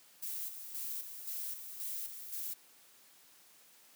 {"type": "noise with tremolo", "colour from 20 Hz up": "violet", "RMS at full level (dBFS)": -40, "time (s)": [0.22, 2.54], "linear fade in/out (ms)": 10, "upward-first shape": "square", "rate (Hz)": 1.9, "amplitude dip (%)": 55, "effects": ["white hiss -62 dBFS RMS until 3.95 s", "high-pass 150 Hz 12 dB/octave"]}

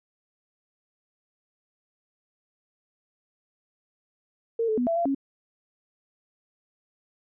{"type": "tone with pitch steps", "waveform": "sine", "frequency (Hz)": [458.2, 435.1, 245.8, 668, 684, 274.4], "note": ["A#4", "A4", "B3", "E5", "F5", "C#4"], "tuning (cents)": [-30, -19, -8, 23, -36, -17], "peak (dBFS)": -22, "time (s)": [4.59, 5.148], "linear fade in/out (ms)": 5, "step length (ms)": 93, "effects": []}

